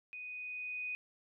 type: tone with level ramp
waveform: sine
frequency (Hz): 2489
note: D#7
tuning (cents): 0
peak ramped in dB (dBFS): -43 to -36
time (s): 0.13-0.95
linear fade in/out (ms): 0
effects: none